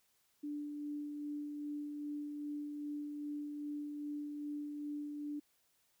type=tone with tremolo; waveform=sine; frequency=293.7 Hz; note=D4; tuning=in tune; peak=-38 dBFS; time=0.43-5.4 s; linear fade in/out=10 ms; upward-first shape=sine; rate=2.5 Hz; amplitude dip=30%; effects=white hiss -75 dBFS RMS until 6 s